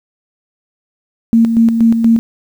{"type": "tone with tremolo", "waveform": "sine", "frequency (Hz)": 228.7, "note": "A#3", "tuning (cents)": -33, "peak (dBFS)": -5, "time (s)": [1.33, 2.19], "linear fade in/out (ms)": 0, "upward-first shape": "square", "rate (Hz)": 4.2, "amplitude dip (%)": 50, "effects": ["7-bit"]}